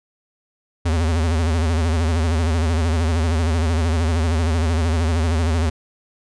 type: tone with vibrato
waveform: square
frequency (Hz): 81.7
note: E2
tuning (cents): -15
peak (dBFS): -17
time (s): 0.85-5.7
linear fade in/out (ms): 10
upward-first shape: sine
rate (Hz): 13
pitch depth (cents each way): 110
effects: resampled to 22050 Hz